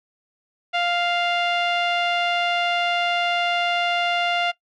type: tone with low-pass filter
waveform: sawtooth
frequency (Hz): 698.5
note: F5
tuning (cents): 0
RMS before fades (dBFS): -22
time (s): 0.73-4.52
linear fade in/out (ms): 20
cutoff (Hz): 3000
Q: 2.9
effects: noise-tail reverb RT60 0.1 s tail -19 dB re dry